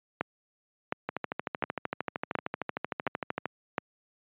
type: two click trains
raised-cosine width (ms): 0.5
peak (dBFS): -12 / -15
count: 6 / 32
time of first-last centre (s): 0.21-3.781 / 1.09-3.456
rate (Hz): 1.4 / 13.1
effects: high-pass 150 Hz 12 dB/octave + resampled to 8000 Hz